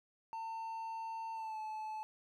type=tone with pitch glide; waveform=triangle; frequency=900 to 866.8 Hz; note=A5 to A5; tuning=+39 to -26 cents; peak=-38 dBFS; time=0.33-2.03 s; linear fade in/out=0 ms; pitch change=-65 cents; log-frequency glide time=1.34-1.59 s; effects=none